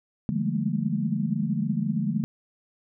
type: tone cluster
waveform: sine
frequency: 147 / 171.1 / 200.9 / 211.5 / 227 Hz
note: D3 / F3 / G3 / G#3 / A#3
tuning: +2 / -35 / +43 / +32 / -46 cents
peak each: -30 dBFS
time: 0.29-2.24 s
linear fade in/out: 0 ms
effects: none